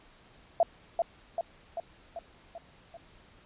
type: tone with echo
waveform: sine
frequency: 675 Hz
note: E5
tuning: 41 cents sharp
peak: -19 dBFS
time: 0.6-0.63 s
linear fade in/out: 2 ms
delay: 390 ms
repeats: 6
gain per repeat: -4 dB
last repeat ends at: 2.97 s
effects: pink hiss -58 dBFS RMS until 3.45 s + resampled to 8000 Hz